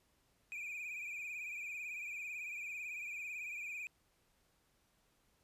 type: tone with vibrato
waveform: triangle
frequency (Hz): 2425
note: D#7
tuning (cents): -45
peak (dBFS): -40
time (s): 0.52-3.87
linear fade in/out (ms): 0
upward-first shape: triangle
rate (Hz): 18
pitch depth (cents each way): 84
effects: pink hiss -75 dBFS RMS until 5.43 s + resampled to 32000 Hz